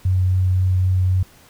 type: tone with vibrato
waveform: sine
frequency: 92.5 Hz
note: F#2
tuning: in tune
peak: -14 dBFS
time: 0.05-1.23 s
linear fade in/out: 5 ms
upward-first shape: triangle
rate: 3.8 Hz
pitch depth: 10 cents each way
effects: pink hiss -49 dBFS RMS until 1.49 s